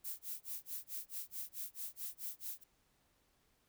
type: noise with tremolo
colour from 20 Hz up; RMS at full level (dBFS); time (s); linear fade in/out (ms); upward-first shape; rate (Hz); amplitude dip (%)
violet; -42; 0.04-2.64; 10; sine; 4.6; 100
effects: pink hiss -75 dBFS RMS until 3.68 s